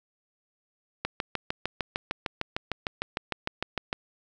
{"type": "click train", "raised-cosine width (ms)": 0.3, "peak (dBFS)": -12, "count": 20, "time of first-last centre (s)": [1.05, 3.929], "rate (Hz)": 6.6, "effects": []}